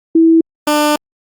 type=tone pair in turn; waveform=sine / 15% pulse; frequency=327 / 298.2 Hz; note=E4 / D4; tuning=-14 / +27 cents; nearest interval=major second; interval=159 cents; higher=first; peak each=-5 / -4 dBFS; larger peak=second; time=0.15-0.41 / 0.67-0.96 s; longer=second; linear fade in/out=5 ms; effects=Opus 32 kbps